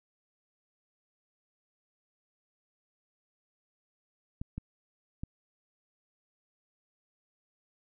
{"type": "clicks", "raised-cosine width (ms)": 5, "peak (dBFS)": -24, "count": 3, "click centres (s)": [4.415, 4.58, 5.235], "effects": []}